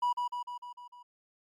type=tone with echo; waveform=triangle; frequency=976 Hz; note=B5; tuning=21 cents flat; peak=-23 dBFS; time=0.02-0.13 s; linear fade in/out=10 ms; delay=150 ms; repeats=6; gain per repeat=-4 dB; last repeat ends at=1.03 s; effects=tanh soft clip ceiling -19 dBFS + MP3 64 kbps